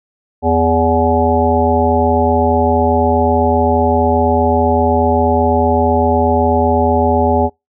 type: harmonic tone with a mistuned harmonic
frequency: 82.41 Hz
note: E2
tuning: in tune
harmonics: 1 / 3 / 5 / 7 / 9 / 10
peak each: -17 / -17 / -17 / -17 / -17 / -17 dBFS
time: 0.42-7.5 s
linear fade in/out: 50 ms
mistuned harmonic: 10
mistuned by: +53 cents
effects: noise-tail reverb RT60 0.2 s tail -26 dB re dry